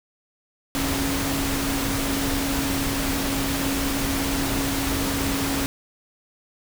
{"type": "tone in noise", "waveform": "sine", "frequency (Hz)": 274.7, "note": "C#4", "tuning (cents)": -16, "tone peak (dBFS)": -26, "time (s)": [0.75, 5.66], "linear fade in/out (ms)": 0, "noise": "pink", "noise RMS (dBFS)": -26, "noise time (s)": [0.75, 5.66], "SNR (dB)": -3, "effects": []}